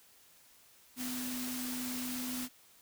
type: tone in noise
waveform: sine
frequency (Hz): 250.9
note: B3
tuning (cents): +28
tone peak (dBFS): -38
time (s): 0.96-2.49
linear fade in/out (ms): 50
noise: white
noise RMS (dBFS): -41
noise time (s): 0.96-2.49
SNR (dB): 0
effects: white hiss -62 dBFS RMS until 2.81 s